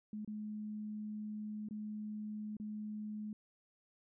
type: tone with dropouts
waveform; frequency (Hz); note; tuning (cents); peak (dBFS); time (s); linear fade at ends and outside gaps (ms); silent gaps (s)
sine; 212.2; G#3; +38; -40; 0.13-3.33; 2; 0.248-0.276 / 1.687-1.709 / 2.568-2.599
effects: none